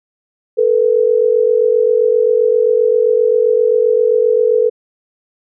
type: tone pair together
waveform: sine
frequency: 440 / 487.6 Hz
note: A4 / B4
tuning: 0 / -22 cents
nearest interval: major second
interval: 178 cents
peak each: -12 dBFS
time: 0.57-4.7 s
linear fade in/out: 20 ms
effects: none